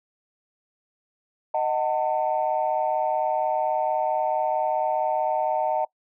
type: chord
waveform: sine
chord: D# diminished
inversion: none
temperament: just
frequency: 622.3 / 746.7 / 896 Hz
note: D#5 / F#5 / A5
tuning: 0 / +16 / +31 cents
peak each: -25 dBFS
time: 1.54-5.85 s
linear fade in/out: 5 ms
effects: noise-tail reverb RT60 0.1 s tail -22 dB re dry + tanh soft clip ceiling -13 dBFS